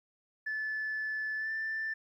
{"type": "tone with pitch glide", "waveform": "sine", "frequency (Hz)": [1738, 1771.4], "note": ["A6", "A6"], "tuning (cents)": [-22, 11], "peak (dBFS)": -31, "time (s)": [0.46, 1.94], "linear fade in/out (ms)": 10, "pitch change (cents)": 33, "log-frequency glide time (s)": [1.37, 1.51], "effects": ["tanh soft clip ceiling -29 dBFS", "12-bit"]}